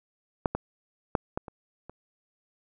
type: clicks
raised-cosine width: 1 ms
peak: -9 / -14 / -8 / -15 / -26 / -28 dBFS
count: 6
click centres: 0.458 / 0.55 / 1.152 / 1.375 / 1.482 / 1.896 s
effects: none